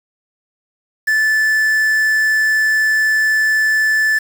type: tone with quantisation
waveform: triangle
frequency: 1748 Hz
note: A6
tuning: 12 cents flat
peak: -10 dBFS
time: 1.07-4.19 s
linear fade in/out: 10 ms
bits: 5
effects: none